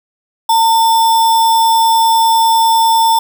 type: tone with sample-and-hold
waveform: sine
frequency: 905 Hz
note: A5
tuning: 48 cents sharp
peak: -7 dBFS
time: 0.49-3.19 s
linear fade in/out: 5 ms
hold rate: 4410 Hz
effects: none